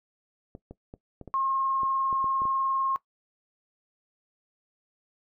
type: clicks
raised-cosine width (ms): 2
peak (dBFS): -28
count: 10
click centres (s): 0.551 / 0.71 / 0.939 / 1.213 / 1.277 / 1.833 / 2.128 / 2.243 / 2.419 / 2.454
type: tone with vibrato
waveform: sine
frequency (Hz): 1073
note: C6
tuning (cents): +43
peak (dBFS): -24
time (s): 1.34-2.96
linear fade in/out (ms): 0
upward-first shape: triangle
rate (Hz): 20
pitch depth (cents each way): 21
effects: noise-tail reverb RT60 0.1 s tail -18 dB re dry